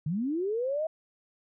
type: linear sweep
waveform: sine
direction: up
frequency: 139.7 to 649 Hz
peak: -27 dBFS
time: 0.06-0.87 s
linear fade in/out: 5 ms
effects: none